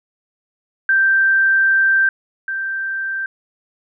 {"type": "tone pair in turn", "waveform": "sine", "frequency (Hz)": [1568, 1568], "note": ["G6", "G6"], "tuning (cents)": [0, 0], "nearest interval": "unison", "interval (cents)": 0, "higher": "neither", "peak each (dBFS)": [-11, -20], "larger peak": "first", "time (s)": [[0.89, 2.09], [2.48, 3.26]], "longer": "first", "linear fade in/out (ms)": 2, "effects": []}